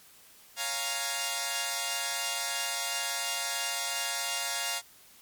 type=chord; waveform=5% pulse; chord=Bb minor seventh; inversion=first; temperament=equal; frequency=554.4 / 698.5 / 830.6 / 932.3 Hz; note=Db5 / F5 / Ab5 / Bb5; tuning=0 / 0 / 0 / 0 cents; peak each=-28 / -22 / -27 / -23 dBFS; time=0.56-4.82 s; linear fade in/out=50 ms; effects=white hiss -56 dBFS RMS until 5.21 s + MP3 96 kbps